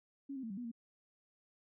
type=tone with pitch steps; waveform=sine; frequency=276.7 / 264.5 / 225.4 / 193.7 / 244.1 / 231.4 Hz; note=C#4 / C4 / A3 / G3 / B3 / A#3; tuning=-3 / +19 / +42 / -20 / -20 / -13 cents; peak=-40 dBFS; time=0.29-0.716 s; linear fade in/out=10 ms; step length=71 ms; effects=none